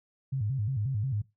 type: tone with vibrato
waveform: sine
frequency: 118.5 Hz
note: A#2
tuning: 29 cents sharp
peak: -27 dBFS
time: 0.32-1.22 s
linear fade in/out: 10 ms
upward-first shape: square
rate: 5.6 Hz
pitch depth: 220 cents each way
effects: noise-tail reverb RT60 0.2 s tail -18 dB re dry